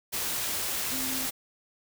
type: tone in noise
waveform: sine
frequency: 261.6 Hz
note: C4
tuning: in tune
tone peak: -37 dBFS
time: 0.91-1.27 s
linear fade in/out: 20 ms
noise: white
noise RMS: -31 dBFS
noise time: 0.12-1.31 s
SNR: -9 dB
effects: none